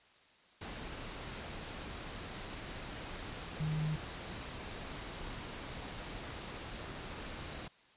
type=tone in noise; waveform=sine; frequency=154.7 Hz; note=D#3; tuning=10 cents flat; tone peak=-32 dBFS; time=3.6-3.96 s; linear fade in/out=5 ms; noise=pink; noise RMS=-44 dBFS; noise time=0.61-7.68 s; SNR=+9 dB; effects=white hiss -64 dBFS RMS until 7.96 s + resampled to 8000 Hz